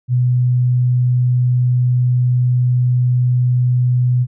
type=tone; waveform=sine; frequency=124.4 Hz; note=B2; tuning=13 cents sharp; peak=-11 dBFS; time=0.08-4.27 s; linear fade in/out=50 ms; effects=none